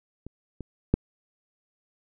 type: clicks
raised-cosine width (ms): 3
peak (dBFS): -26 / -23 / -6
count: 3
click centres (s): 0.266 / 0.607 / 0.94
effects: none